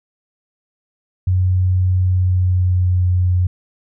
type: tone with pitch glide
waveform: sine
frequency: 92 to 90.37 Hz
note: F#2 to F#2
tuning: -9 to -40 cents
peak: -12 dBFS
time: 1.27-3.47 s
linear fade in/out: 5 ms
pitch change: -31 cents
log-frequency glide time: 2-3.06 s
effects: none